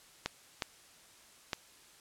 clicks, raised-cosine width 0.2 ms, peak -15 dBFS, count 3, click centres 0.26 / 0.622 / 1.532 s, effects white hiss -59 dBFS RMS until 2 s + low-pass 10000 Hz 12 dB/octave

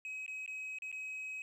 sine tone with dropouts, 2543 Hz, D#7, 37 cents sharp, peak -37 dBFS, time 0.05-1.42 s, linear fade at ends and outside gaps 1 ms, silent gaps 0.263-0.279 / 0.462-0.477 / 0.786-0.821 / 0.916-0.926 s, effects tanh soft clip ceiling -39 dBFS + 12-bit

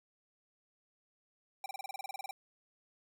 square tone bursts, 784 Hz, G5, in tune, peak -39 dBFS, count 14, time 1.64-2.31 s, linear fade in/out 2 ms, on 20 ms, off 30 ms, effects none

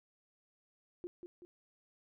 sine tone with echo, 352.7 Hz, F4, 17 cents sharp, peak -39 dBFS, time 1.04-1.07 s, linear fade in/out 0 ms, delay 190 ms, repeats 2, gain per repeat -6 dB, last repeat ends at 1.45 s, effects none

